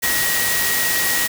sine tone in noise, 1900 Hz, A#6, 33 cents sharp, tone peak -22 dBFS, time 0.02-1.28 s, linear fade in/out 20 ms, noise white, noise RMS -20 dBFS, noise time 0.02-1.28 s, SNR -5 dB, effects none

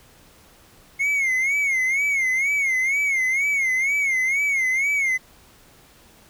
triangle tone with vibrato, 2159 Hz, C#7, 46 cents flat, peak -17 dBFS, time 0.99-5.18 s, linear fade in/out 20 ms, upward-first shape sine, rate 2.1 Hz, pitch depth 110 cents each way, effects pink hiss -52 dBFS RMS until 6.29 s

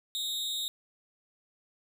40% pulse tone with amplitude modulation, 3729 Hz, A#7, in tune, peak -27 dBFS, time 0.15-0.68 s, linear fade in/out 0 ms, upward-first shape sine, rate 277 Hz, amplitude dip 70%, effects none

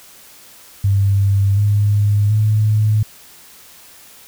sine tone with pitch steps, 99 / 102.97 / 107.09 Hz, G2 / G#2 / A2, +18 / -14 / -46 cents, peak -11 dBFS, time 0.84-3.03 s, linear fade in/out 5 ms, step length 730 ms, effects white hiss -43 dBFS RMS until 4.27 s

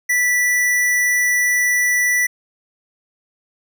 square tone, 1967 Hz, B6, 7 cents flat, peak -15 dBFS, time 0.09-2.27 s, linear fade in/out 10 ms, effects none

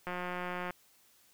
click train, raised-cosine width 0.5 ms, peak -23 dBFS, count 115, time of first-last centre 0.07-0.707 s, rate 179 Hz, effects white hiss -65 dBFS RMS until 1.33 s

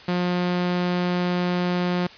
sawtooth tone, 178.2 Hz, F3, 35 cents sharp, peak -17 dBFS, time 0.08-2.07 s, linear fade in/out 5 ms, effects white hiss -44 dBFS RMS until 2.17 s + resampled to 11025 Hz

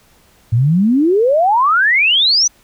sine exponential sweep, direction up, 107.9 to 6140 Hz, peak -9 dBFS, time 0.52-2.48 s, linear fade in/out 10 ms, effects pink hiss -51 dBFS RMS until 2.63 s

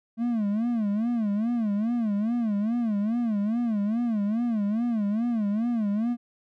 triangle tone with vibrato, 220.6 Hz, A3, 5 cents sharp, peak -21 dBFS, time 0.17-6.17 s, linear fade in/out 50 ms, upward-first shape sine, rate 2.4 Hz, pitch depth 160 cents each way, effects none

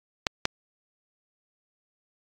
clicks, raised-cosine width 0.2 ms, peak -5 dBFS, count 2, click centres 0.268 / 0.454 s, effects AAC 64 kbps

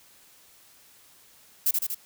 violet noise with echo, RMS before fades -22 dBFS, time 1.66-1.71 s, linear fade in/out 5 ms, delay 79 ms, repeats 3, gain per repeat -3 dB, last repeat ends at 1.947 s, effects white hiss -56 dBFS RMS until 2.05 s

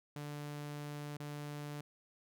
sawtooth tone with dropouts, 146.83 Hz, D3, in tune, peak -38 dBFS, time 0.16-1.81 s, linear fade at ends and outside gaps 2 ms, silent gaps 1.17-1.2 s, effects none

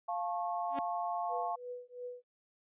sine chord, F augmented, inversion none, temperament just, 698.5 / 873.1 / 1091.3 Hz, F5 / A5 / C#6, 0 / -14 / -27 cents, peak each -35 / -39 / -40 dBFS, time 0.08-1.56 s, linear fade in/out 10 ms
sawtooth tone with exponential growth, 277.2 Hz, C#4, in tune, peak -30 dBFS, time 0.68-0.79 s, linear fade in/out 1 ms, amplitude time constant 22 ms
sine tone with tremolo, 492.7 Hz, B4, 4 cents flat, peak -38 dBFS, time 1.28-2.24 s, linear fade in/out 50 ms, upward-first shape triangle, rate 2.9 Hz, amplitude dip 100%
effects resampled to 8000 Hz

